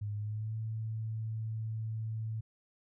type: tone with pitch glide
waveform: sine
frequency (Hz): 103.83 to 110.64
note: G#2 to A2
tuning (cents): 0 to +10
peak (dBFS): -34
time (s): 0.01-2.41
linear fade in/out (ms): 10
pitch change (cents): +110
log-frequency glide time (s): 0.15-0.55
effects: none